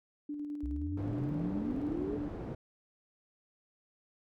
sine tone with tremolo, 293.7 Hz, D4, in tune, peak -35 dBFS, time 0.29-2.29 s, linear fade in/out 5 ms, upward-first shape square, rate 9.5 Hz, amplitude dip 30%
sine exponential sweep, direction up, 60.9 to 442.6 Hz, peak -35 dBFS, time 0.63-2.17 s, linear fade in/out 5 ms
white low-pass noise, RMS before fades -41 dBFS, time 0.97-2.55 s, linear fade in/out 5 ms, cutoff 350 Hz, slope 12 dB/octave
effects none

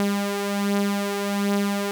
sawtooth beating tone pair, 201 / 202.3 Hz, G3 / G#3, +44 / -45 cents, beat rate 1.3 Hz, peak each -19 / -24 dBFS, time 0-1.91 s, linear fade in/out 0 ms, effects none

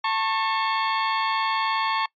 sawtooth tone pair together, 891 / 1094 Hz, A5 / C#6, +22 / -23 cents, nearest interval major third, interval 355 cents, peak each -21 / -21 dBFS, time 0.04-2.06 s, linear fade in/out 5 ms, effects noise-tail reverb RT60 0.1 s tail -23 dB re dry + resampled to 11025 Hz

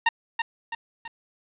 20% pulse tone with echo, 921 Hz, A#5, 21 cents flat, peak -12 dBFS, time 0.06-0.09 s, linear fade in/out 5 ms, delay 330 ms, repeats 3, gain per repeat -6 dB, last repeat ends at 1.08 s, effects resampled to 8000 Hz + 8-bit

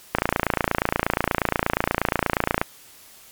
click train, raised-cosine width 0.5 ms, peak -3 dBFS, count 71, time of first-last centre 0.15-2.615 s, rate 28.4 Hz, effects white hiss -48 dBFS RMS until 3.31 s + MP3 96 kbps

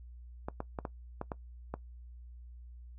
clicks, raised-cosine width 1 ms, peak -22 dBFS, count 7, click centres 0.485 / 0.604 / 0.788 / 0.852 / 1.214 / 1.318 / 1.74 s, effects noise-tail reverb RT60 0.1 s tail -19 dB re dry + added 60 Hz sine -47 dBFS peak until 2.98 s

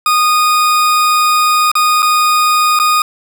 40% pulse tone with dropouts, 1234 Hz, D#6, 15 cents flat, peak -8 dBFS, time 0.06-3.02 s, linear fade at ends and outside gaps 2 ms, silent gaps 1.716-1.753 / 2.022-2.027 / 2.79-2.798 s, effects none

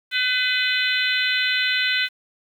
harmonic tone, 504 Hz, B4, 35 cents sharp, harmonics 3 / 4 / 5 / 6 / 7 / 8, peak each -24 / -25 / -26 / -27 / -27 / -28 dBFS, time 0.11-2.09 s, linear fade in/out 50 ms, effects 8-bit

